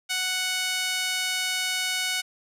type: tone with high-pass filter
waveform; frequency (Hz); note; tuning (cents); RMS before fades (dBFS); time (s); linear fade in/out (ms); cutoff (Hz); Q
sawtooth; 740; F#5; 0; -27; 0.09-2.22; 20; 2300; 1
effects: low-pass 12000 Hz 12 dB/octave

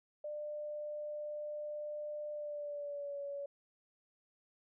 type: tone with pitch glide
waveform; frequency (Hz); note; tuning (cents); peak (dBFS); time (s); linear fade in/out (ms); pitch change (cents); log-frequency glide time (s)
sine; 597 to 565.8; D5 to C#5; +28 to +35; -39; 0.24-3.46; 5; -93; 2.32-3.2
effects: none

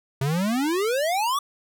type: exponential sweep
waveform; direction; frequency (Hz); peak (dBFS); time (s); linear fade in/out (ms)
square; up; 130 to 1178; -22; 0.21-1.39; 5
effects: none

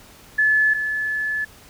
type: tone pair in turn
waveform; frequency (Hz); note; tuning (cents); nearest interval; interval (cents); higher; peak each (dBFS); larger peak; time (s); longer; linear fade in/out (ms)
sine; 1726 / 1726; A6 / A6; -34 / -34; unison; 0; neither; -14 / -21; first; 0.38-0.74 / 0.74-1.45; second; 10
effects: pink hiss -47 dBFS RMS until 1.69 s

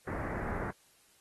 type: low-pass noise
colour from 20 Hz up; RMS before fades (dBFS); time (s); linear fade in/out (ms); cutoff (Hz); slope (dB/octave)
pink; -37; 0.07-0.71; 5; 2000; 48
effects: white hiss -65 dBFS RMS until 1.2 s + AAC 32 kbps

